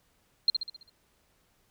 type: tone with echo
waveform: sine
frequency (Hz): 4186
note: C8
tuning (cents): 0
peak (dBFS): -18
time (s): 0.48-0.5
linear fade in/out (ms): 2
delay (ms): 66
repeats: 6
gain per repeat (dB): -6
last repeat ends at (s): 0.896
effects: pink hiss -69 dBFS RMS until 1.7 s